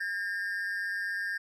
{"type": "tone pair together", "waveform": "triangle", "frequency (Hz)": [1616, 1808], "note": ["G#6", "A6"], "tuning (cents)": [-48, 47], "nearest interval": "major second", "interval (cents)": 195, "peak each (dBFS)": [-31, -33], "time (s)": [0, 1.38], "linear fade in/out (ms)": 10, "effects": []}